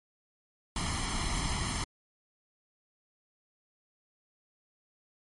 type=noise with comb filter; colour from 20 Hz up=pink; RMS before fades=-32 dBFS; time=0.76-1.84 s; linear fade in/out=2 ms; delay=0.96 ms; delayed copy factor=+0.75; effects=low-pass 12000 Hz 12 dB/octave + MP3 48 kbps